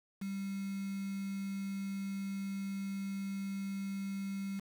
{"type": "tone with quantisation", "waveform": "sine", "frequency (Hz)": 196, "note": "G3", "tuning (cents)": 0, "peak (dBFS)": -36, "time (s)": [0.21, 4.6], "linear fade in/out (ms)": 10, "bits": 8, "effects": []}